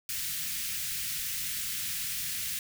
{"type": "band-stop noise", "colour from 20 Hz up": "white", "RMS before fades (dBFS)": -34, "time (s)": [0.09, 2.59], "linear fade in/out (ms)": 2, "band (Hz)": [190, 1700], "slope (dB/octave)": 24, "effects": []}